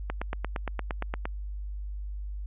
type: click train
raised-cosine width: 0.5 ms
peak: -16 dBFS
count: 11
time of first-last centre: 0.1-1.255 s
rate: 8.66 Hz
effects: added 50 Hz sine -33 dBFS peak until 2.46 s + resampled to 8000 Hz